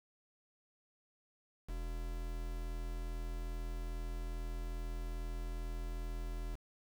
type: tone with quantisation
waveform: triangle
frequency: 41.2 Hz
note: E1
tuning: in tune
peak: -36 dBFS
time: 1.68-6.56 s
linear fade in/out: 20 ms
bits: 8
effects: none